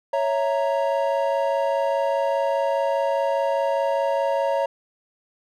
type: chord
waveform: triangle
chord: A# diminished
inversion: first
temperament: equal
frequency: 554.4 / 659.3 / 932.3 Hz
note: C#5 / E5 / A#5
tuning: 0 / 0 / 0 cents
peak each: -20 / -24 / -24 dBFS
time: 0.13-4.66 s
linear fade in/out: 5 ms
effects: none